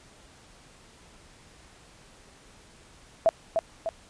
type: tone with echo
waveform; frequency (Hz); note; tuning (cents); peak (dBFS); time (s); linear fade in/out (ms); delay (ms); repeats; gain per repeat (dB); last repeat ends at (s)
sine; 659.3; E5; 0; -16; 3.26-3.29; 0; 300; 2; -5; 3.89
effects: pink hiss -54 dBFS RMS until 4.09 s + resampled to 22050 Hz